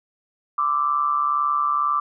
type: tone with amplitude modulation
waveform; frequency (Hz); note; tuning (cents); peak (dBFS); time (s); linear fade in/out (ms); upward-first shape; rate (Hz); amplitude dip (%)
sine; 1174.7; D6; 0; -15; 0.58-2; 5; sine; 142; 70
effects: none

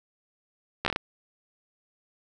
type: slowing click train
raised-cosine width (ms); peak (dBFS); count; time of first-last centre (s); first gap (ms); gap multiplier
0.3; -10; 6; 0.85-0.961; 13; 1.27
effects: none

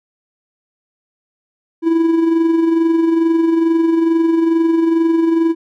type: tone with amplitude modulation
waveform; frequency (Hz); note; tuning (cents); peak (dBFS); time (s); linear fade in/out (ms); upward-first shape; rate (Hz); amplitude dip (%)
triangle; 329.6; E4; 0; -7; 1.82-5.55; 50; sine; 22.3; 45
effects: none

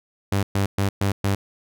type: tone bursts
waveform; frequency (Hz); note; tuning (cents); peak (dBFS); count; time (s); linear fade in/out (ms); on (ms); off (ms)
sawtooth; 99; G2; +18; -15; 5; 0.32-1.35; 5; 110; 120
effects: none

